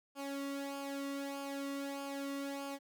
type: tone with flanger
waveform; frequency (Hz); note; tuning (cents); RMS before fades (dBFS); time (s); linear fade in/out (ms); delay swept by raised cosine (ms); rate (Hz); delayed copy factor
sawtooth; 278.2; C#4; +6; -41; 0.15-2.79; 50; 0.51 to 1.29; 1.6; -0.7
effects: none